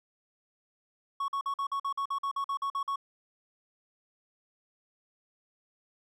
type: tone bursts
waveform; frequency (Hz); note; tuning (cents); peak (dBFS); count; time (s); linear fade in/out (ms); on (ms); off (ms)
triangle; 1108.7; C#6; 0; -27; 14; 1.2-2.959; 5; 82; 47
effects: none